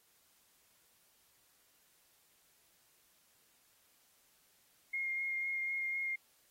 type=tone with vibrato; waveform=sine; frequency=2135 Hz; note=C7; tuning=34 cents sharp; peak=-34 dBFS; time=4.93-6.16 s; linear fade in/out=10 ms; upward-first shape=sine; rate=4 Hz; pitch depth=13 cents each way; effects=white hiss -70 dBFS RMS until 6.5 s + AAC 48 kbps